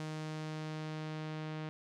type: tone with low-pass filter sweep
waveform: sawtooth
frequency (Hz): 155.56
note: D#3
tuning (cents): 0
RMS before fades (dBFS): -41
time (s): 0-1.69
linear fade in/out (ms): 0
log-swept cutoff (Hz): 7000 to 3400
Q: 0.93
effects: none